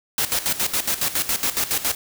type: noise with tremolo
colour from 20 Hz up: white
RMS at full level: -21 dBFS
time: 0.18-1.95 s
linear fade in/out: 2 ms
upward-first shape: square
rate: 7.2 Hz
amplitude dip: 75%
effects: none